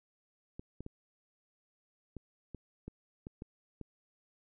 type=clicks; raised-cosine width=3 ms; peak=-30 dBFS; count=9; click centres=0.595 / 0.806 / 0.864 / 2.167 / 2.547 / 2.88 / 3.269 / 3.421 / 3.813 s; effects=none